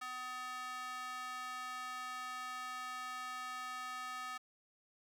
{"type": "tone with high-pass filter", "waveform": "square", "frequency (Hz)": 252.3, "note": "B3", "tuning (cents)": 37, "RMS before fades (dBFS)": -44, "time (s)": [0.01, 4.38], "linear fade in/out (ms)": 10, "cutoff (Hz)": 1200, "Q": 2.5, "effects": ["low-pass 10000 Hz 12 dB/octave", "11-bit"]}